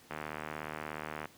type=click train; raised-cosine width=0.5 ms; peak=-23 dBFS; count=89; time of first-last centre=0.11-1.256 s; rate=76.8 Hz; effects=pink hiss -59 dBFS RMS until 1.37 s + high-pass 100 Hz 12 dB/octave